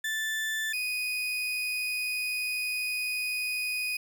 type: tone pair in turn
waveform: 35% pulse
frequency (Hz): 1760 / 2489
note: A6 / D#7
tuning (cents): 0 / 0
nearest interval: tritone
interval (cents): 600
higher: second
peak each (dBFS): -27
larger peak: neither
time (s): 0.04-0.73 / 0.73-3.97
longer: second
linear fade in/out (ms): 5
effects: none

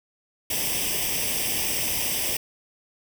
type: noise with comb filter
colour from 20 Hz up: white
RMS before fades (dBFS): -26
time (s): 0.5-2.37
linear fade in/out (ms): 5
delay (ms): 0.36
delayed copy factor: +0.8
effects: none

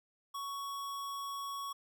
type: tone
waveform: square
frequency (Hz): 1115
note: C#6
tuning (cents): +10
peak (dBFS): -39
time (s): 0.34-1.73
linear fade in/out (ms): 10
effects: none

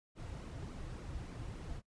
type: noise with flanger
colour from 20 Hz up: brown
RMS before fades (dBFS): -45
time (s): 0.15-1.82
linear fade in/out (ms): 50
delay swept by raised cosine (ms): 1.1 to 5.2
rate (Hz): 3.5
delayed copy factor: -0.6
effects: noise-tail reverb RT60 0.1 s tail -20 dB re dry + resampled to 22050 Hz

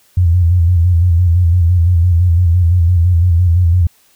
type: tone with vibrato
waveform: sine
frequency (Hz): 87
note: F2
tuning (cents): -6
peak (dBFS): -7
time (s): 0.17-3.87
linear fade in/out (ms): 5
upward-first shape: square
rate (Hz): 5.9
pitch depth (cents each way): 65
effects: white hiss -52 dBFS RMS until 4.15 s

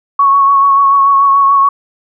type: tone with vibrato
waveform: sine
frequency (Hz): 1108.7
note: C#6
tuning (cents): 0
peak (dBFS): -5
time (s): 0.19-1.69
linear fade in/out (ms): 5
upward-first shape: sine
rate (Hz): 6.9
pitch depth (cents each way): 23
effects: none

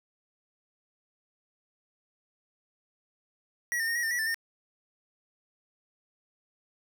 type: tone with pitch steps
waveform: square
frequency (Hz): 1919 / 1812 / 1847 / 1909 / 1805 / 1936 / 1771 / 1824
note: A#6 / A#6 / A#6 / A#6 / A6 / B6 / A6 / A#6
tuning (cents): +50 / -50 / -16 / +41 / +44 / -35 / +11 / -38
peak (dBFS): -28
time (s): 3.72-4.344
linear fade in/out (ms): 0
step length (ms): 78
effects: none

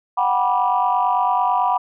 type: chord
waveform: sine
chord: G major seventh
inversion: third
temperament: just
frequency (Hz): 735 / 784 / 980 / 1176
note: F#5 / G5 / B5 / D6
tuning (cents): -12 / 0 / -14 / +2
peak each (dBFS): -20 / -23 / -18 / -24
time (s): 0.17-1.78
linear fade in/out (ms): 10
effects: tanh soft clip ceiling -6 dBFS

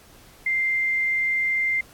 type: tone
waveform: sine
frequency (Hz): 2093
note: C7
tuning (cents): 0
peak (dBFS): -20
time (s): 0.46-1.81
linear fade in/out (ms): 5
effects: pink hiss -51 dBFS RMS until 1.93 s + AAC 64 kbps

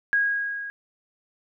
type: tone with level ramp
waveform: sine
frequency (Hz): 1642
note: G#6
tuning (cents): -20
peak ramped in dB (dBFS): -17 to -32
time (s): 0.13-0.7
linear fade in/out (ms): 0
effects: none

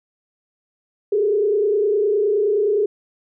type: tone with frequency modulation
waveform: sine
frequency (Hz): 415.3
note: G#4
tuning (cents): 0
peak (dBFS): -15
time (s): 1.12-2.86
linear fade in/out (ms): 5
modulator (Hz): 29.7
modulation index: 0.88
effects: none

